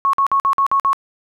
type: tone bursts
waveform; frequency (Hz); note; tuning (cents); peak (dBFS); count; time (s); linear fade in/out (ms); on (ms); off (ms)
sine; 1100; C#6; -14; -12; 7; 0.05-0.931; 0; 83; 50
effects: 9-bit